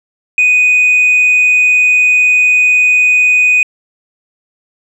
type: tone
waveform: sine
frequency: 2489 Hz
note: D#7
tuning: in tune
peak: -4 dBFS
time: 0.38-3.63 s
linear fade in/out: 2 ms
effects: tanh soft clip ceiling -4 dBFS